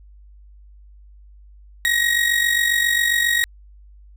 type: tone with amplitude modulation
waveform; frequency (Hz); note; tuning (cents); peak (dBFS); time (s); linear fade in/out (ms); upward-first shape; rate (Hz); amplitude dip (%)
35% pulse; 1890; A#6; +23; -12; 1.85-3.44; 0; sine; 47.4; 60
effects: added 50 Hz sine -43 dBFS peak until 4.16 s